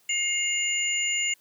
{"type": "tone cluster", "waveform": "sine", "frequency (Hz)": [2134, 2822, 6990], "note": ["C7", "F7", "A8"], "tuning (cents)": [34, 17, -12], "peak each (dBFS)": -28, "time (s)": [0.09, 1.34], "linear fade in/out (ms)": 5, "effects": ["white hiss -62 dBFS RMS until 1.4 s", "high-pass 100 Hz 12 dB/octave"]}